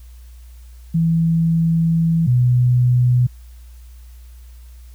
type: tone pair in turn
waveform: sine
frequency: 164.81 / 123.86 Hz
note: E3 / B2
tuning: 0 / +5 cents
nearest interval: perfect fourth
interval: 495 cents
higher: first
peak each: -13 / -11 dBFS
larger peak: second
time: 0.94-2.27 / 2.27-3.27 s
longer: first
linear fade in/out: 10 ms
effects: added 60 Hz sine -37 dBFS peak until 4.94 s + white hiss -55 dBFS RMS until 4.94 s